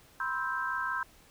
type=chord; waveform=sine; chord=C major seventh; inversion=third; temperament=just; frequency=981.1 / 1046.5 / 1308.1 / 1569.8 Hz; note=B5 / C6 / E6 / G6; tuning=-12 / 0 / -14 / +2 cents; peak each=-39 / -36 / -37 / -33 dBFS; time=0.2-1.03 s; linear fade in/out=2 ms; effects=pink hiss -59 dBFS RMS until 1.3 s